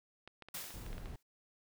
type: clicks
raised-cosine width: 0.3 ms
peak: -34 dBFS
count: 10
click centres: 0.276 / 0.423 / 0.486 / 0.572 / 0.641 / 0.706 / 0.864 / 0.93 / 0.981 / 1.058 s
type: noise with exponential decay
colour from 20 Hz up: white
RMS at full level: -41 dBFS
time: 0.54-1.23 s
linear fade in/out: 5 ms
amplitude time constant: 150 ms
type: noise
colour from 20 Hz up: brown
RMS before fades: -45 dBFS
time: 0.74-1.16 s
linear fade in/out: 2 ms
effects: none